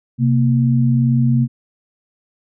sine tone pair together, 130.81 / 233.1 Hz, C3 / A#3, 0 / 0 cents, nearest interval minor seventh, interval 1000 cents, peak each -13 / -16 dBFS, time 0.18-1.48 s, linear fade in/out 50 ms, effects none

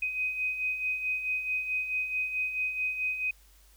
sine beating tone pair, 2507 / 2511.6 Hz, D#7 / D#7, +12 / +16 cents, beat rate 4.6 Hz, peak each -37 / -29 dBFS, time 0.02-3.31 s, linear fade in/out 5 ms, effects added 50 Hz sine -57 dBFS peak until 3.76 s + white hiss -62 dBFS RMS until 3.76 s

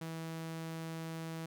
sawtooth tone, 162.8 Hz, E3, 21 cents flat, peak -36 dBFS, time 0.01-1.46 s, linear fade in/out 5 ms, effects none

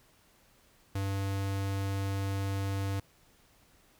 square tone, 98 Hz, G2, in tune, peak -31 dBFS, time 0.95-3 s, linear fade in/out 5 ms, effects pink hiss -64 dBFS RMS until 3.99 s

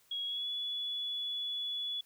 sine tone with pitch glide, 3316 to 3413 Hz, G#7 to G#7, -3 to +47 cents, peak -34 dBFS, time 0.11-2.01 s, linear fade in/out 5 ms, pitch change +50 cents, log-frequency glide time 0.25-0.49 s, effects white hiss -67 dBFS RMS until 2.05 s

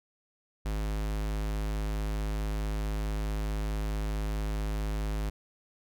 square tone, 52.3 Hz, G#1, 13 cents sharp, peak -30 dBFS, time 0.65-5.3 s, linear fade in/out 10 ms, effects none

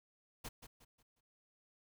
pink noise with echo, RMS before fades -45 dBFS, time 0.44-0.49 s, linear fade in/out 10 ms, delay 180 ms, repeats 4, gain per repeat -9 dB, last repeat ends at 1.21 s, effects none

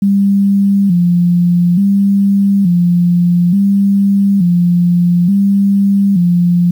sine tone with vibrato, 186.4 Hz, F#3, 13 cents sharp, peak -7 dBFS, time 0.02-6.71 s, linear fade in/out 5 ms, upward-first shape square, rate 0.57 Hz, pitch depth 110 cents each way, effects 7-bit

